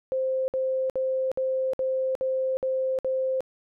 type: tone bursts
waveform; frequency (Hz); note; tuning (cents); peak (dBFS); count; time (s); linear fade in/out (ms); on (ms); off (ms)
sine; 523.3; C5; 0; -23; 8; 0.12-3.406; 0; 360; 58
effects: none